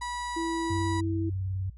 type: tone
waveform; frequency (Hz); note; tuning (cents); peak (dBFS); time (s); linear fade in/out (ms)
35% pulse; 975; B5; -23; -30; 0.01-1.01; 10
type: tone with pitch glide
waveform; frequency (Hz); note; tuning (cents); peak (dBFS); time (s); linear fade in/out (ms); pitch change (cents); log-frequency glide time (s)
sine; 331.3 to 327.9; E4 to E4; +9 to -9; -29; 0.36-1.3; 10; -18; 0.86-1.06
type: tone with vibrato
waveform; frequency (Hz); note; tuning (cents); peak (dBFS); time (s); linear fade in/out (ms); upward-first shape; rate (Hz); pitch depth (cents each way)
sine; 94.5; F#2; +37; -28; 0.7-1.7; 5; triangle; 20; 86
effects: added 60 Hz sine -45 dBFS peak until 1.77 s + resampled to 24000 Hz